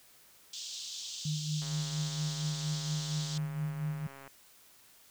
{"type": "band-pass noise", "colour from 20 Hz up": "pink", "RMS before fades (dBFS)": -42, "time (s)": [0.53, 3.38], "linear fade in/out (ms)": 5, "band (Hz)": [3200, 7400], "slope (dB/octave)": 48}
{"type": "tone with tremolo", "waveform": "sine", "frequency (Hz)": 152.3, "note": "D#3", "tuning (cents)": -37, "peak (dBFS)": -30, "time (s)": [1.25, 4.07], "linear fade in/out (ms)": 5, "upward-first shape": "sine", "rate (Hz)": 4.3, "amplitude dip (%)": 55}
{"type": "click train", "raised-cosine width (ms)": 0.5, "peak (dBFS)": -35, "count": 365, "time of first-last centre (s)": [1.62, 4.277], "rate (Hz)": 137}
{"effects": ["white hiss -60 dBFS RMS until 5.1 s"]}